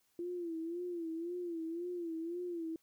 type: tone with vibrato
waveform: sine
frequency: 340 Hz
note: F4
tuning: 46 cents flat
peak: -37 dBFS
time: 0.19-2.76 s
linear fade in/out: 2 ms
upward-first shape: sine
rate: 1.9 Hz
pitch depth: 87 cents each way
effects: white hiss -75 dBFS RMS until 2.82 s